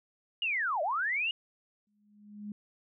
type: linear two-way sweep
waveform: sine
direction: down then up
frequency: 2911 to 570 to 2911 Hz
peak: -28 dBFS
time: 0.42-1.31 s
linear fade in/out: 2 ms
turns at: 0.82 s
type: tone with exponential growth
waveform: sine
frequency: 207.7 Hz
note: G#3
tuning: in tune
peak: -35 dBFS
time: 1.87-2.52 s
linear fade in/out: 2 ms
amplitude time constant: 140 ms
effects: none